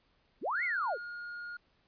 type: linear two-way sweep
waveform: sine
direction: up then down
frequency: 146.83 to 2223 to 358.5 Hz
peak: -30 dBFS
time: 0.41-0.98 s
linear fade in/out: 50 ms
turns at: 0.64 s
type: tone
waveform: triangle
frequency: 1427 Hz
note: F6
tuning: 37 cents sharp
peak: -38 dBFS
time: 0.55-1.57 s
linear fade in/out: 5 ms
effects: pink hiss -71 dBFS RMS until 1.87 s + resampled to 11025 Hz